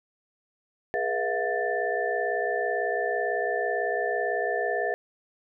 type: tone cluster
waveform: sine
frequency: 416.4 / 482.4 / 654 / 712 / 1768 Hz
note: G#4 / B4 / E5 / F5 / A6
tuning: +5 / -41 / -14 / +33 / +8 cents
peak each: -31 dBFS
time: 0.94-4.94 s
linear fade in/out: 0 ms
effects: none